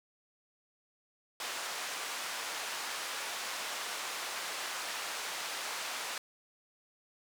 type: band-pass noise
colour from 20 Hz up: pink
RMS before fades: -39 dBFS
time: 1.4-6.18 s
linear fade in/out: 2 ms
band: 830 to 8800 Hz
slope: 12 dB/octave
effects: none